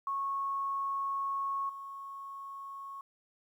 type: tone with level steps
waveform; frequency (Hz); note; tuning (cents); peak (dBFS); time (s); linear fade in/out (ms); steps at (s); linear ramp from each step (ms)
sine; 1100; C#6; -14; -31 / -41; 0.07-3.01; 2; 1.69; 5
effects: 11-bit